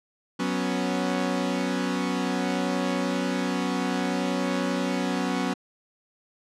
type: chord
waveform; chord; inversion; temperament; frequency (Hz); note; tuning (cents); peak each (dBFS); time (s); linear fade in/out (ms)
sawtooth; F# suspended fourth; none; equal; 185 / 246.9 / 277.2; F#3 / B3 / C#4; 0 / 0 / 0; -25; 0.39-5.54; 10
effects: low-pass 7000 Hz 12 dB/octave